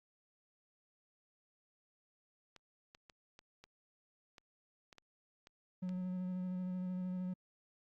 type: clicks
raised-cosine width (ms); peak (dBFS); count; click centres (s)
0.2; -38; 10; 2.563 / 2.949 / 3.098 / 3.391 / 3.64 / 4.382 / 4.928 / 4.983 / 5.471 / 5.892
type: tone with vibrato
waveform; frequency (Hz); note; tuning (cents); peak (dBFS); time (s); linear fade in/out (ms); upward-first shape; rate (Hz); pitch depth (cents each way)
triangle; 182.9; F#3; -20; -35; 5.82-7.34; 10; square; 13; 13
effects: Opus 48 kbps